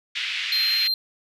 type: band-pass noise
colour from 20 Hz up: white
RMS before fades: -28 dBFS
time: 0.15-0.88 s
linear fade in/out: 10 ms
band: 2000 to 3400 Hz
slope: 24 dB/octave
type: tone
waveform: triangle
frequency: 4164 Hz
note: C8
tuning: 9 cents flat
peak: -19 dBFS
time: 0.52-0.94 s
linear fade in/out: 2 ms
effects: none